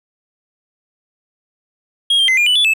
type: tone with pitch steps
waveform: triangle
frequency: 3271 / 3178 / 2058 / 2413 / 2976 / 3452 / 2618 Hz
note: G#7 / G7 / C7 / D7 / F#7 / A7 / E7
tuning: -27 / +23 / -29 / +46 / +9 / -34 / -13 cents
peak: -9 dBFS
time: 2.1-2.737 s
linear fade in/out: 5 ms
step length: 91 ms
effects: none